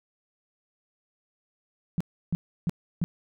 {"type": "tone bursts", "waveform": "sine", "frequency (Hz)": 170.5, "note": "F3", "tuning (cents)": -41, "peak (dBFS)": -22, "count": 4, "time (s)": [1.98, 3.04], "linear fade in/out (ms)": 0, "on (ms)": 25, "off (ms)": 320, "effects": []}